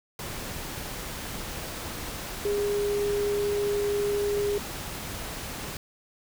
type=tone in noise; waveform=sine; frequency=409.1 Hz; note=G#4; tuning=26 cents flat; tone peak=-24 dBFS; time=2.45-4.58 s; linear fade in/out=2 ms; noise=pink; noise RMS=-36 dBFS; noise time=0.19-5.77 s; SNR=+9 dB; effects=none